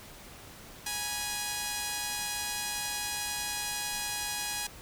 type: tone pair together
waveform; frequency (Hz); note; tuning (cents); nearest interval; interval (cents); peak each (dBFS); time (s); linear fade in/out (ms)
5% pulse; 830.6 / 967.2; G#5 / B5; 0 / -36; minor third; 264; -21 / -28; 0.86-4.67; 5
effects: pink hiss -49 dBFS RMS until 4.81 s

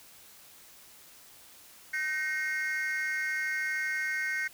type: tone cluster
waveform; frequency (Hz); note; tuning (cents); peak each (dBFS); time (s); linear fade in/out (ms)
triangle; 1536 / 1868 / 2147; G6 / A#6 / C7; -36 / +3 / +44; -31; 1.93-4.48; 10
effects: tanh soft clip ceiling -23 dBFS + white hiss -54 dBFS RMS until 4.53 s

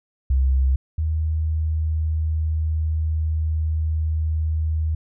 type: tone pair in turn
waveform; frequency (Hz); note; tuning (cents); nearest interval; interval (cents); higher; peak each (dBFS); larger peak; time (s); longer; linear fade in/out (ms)
sine; 66.2 / 78.73; C2 / D#2; +21 / +21; minor third; 300; second; -15 / -19; first; 0.3-0.76 / 0.98-4.95; second; 5
effects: none

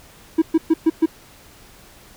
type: tone bursts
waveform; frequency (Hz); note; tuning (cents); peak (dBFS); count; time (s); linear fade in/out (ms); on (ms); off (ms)
triangle; 323; E4; -35; -8; 5; 0.38-1.06; 10; 40; 120
effects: tanh soft clip ceiling -4 dBFS + pink hiss -47 dBFS RMS until 2.16 s

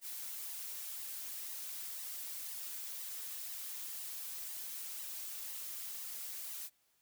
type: noise with flanger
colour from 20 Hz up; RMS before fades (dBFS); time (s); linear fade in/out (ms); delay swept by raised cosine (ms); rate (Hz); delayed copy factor
blue; -44; 0.01-6.7; 50; 0.99 to 6.69; 2; +0.6
effects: white hiss -75 dBFS RMS until 7.01 s

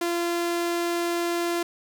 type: tone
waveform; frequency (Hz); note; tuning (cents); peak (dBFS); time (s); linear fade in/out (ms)
sawtooth; 343.6; F4; -28; -20; 0.01-1.63; 5
effects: 10-bit

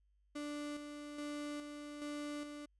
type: tone with tremolo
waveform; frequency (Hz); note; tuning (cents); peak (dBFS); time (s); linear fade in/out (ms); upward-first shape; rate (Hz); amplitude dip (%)
35% pulse; 293.7; D4; 0; -39; 0.35-2.66; 10; square; 1.2; 45
effects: added 50 Hz sine -70 dBFS peak until 2.79 s + resampled to 24000 Hz

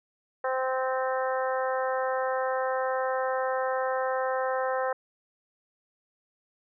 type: harmonic tone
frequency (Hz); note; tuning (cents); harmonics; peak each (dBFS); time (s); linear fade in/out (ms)
260.1; C4; -10; 2 / 3 / 4 / 5 / 6 / 7; -28 / -32 / -34 / -36 / -38 / -39; 0.44-4.93; 5
effects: none

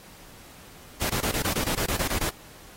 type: noise bursts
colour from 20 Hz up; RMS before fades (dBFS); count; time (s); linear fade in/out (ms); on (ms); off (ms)
pink; -27; 12; 1.01-2.296; 5; 87; 22
effects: pink hiss -49 dBFS RMS until 2.76 s + AAC 48 kbps

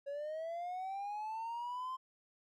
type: linear sweep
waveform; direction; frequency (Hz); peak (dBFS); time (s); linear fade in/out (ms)
triangle; up; 554.4 to 1047; -36; 0.06-1.97; 20
effects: tanh soft clip ceiling -32 dBFS

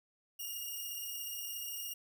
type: beating tone pair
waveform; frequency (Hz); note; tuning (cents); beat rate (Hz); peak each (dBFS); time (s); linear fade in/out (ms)
5% pulse; 2829 / 2846; F7 / F7; +22 / +32; 17; -38 / -31; 0.39-1.94; 10
effects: none

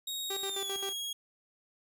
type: tone with pitch glide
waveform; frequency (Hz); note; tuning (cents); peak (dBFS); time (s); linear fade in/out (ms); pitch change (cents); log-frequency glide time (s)
sawtooth; 3764 to 3296; A#7 to G#7; +16 to -14; -32; 0.07-1.13; 5; -230; 0.43-0.74
type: tone with tremolo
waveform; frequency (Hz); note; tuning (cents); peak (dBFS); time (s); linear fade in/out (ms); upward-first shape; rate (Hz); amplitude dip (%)
sawtooth; 392; G4; 0; -32; 0.3-0.93; 5; square; 7.6; 75
effects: 11-bit

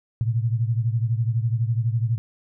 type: beating tone pair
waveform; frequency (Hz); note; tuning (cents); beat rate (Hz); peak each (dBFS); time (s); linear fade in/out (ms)
sine; 112.6 / 124.6; A2 / B2; +40 / +16; 12; -21 / -25; 0.21-2.18; 0
effects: none

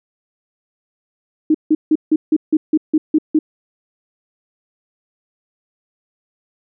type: tone bursts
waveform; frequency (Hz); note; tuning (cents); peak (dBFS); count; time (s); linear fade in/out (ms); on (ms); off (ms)
sine; 310.3; D#4; -5; -9; 10; 1.5-3.39; 5; 45; 160
effects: none

